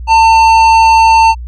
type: tone with tanh clipping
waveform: sine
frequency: 898 Hz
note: A5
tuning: 35 cents sharp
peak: -5 dBFS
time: 0.07-1.35 s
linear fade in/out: 50 ms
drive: 12 dB
effects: added 60 Hz sine -21 dBFS peak until 1.47 s